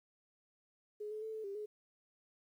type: tone with pitch steps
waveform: sine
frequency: 420.2 / 429.6 / 440.3 / 436.8 / 396.9 / 422.4 Hz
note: G#4 / A4 / A4 / A4 / G4 / G#4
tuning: +20 / -41 / +1 / -13 / +22 / +29 cents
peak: -40 dBFS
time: 1-1.66 s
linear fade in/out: 10 ms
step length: 110 ms
effects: 12-bit